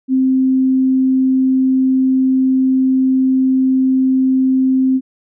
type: tone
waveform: sine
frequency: 261.6 Hz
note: C4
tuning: in tune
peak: -10 dBFS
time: 0.08-5.01 s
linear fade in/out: 50 ms
effects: none